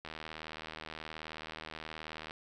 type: click train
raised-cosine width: 0.3 ms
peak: -26 dBFS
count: 179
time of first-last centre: 0.05-2.309 s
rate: 78.8 Hz
effects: none